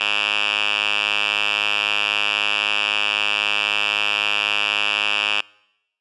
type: tone with band-pass filter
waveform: 5% pulse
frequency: 103.83 Hz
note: G#2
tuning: in tune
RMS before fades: -21 dBFS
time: 0-5.41 s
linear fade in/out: 5 ms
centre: 2600 Hz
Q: 5.8
effects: noise-tail reverb RT60 0.9 s tail -25 dB re dry + resampled to 24000 Hz